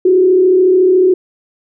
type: tone with frequency modulation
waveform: sine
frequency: 370.1 Hz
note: F#4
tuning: in tune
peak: -6 dBFS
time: 0.05-1.14 s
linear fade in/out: 5 ms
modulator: 33.9 Hz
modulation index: 0.53
effects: none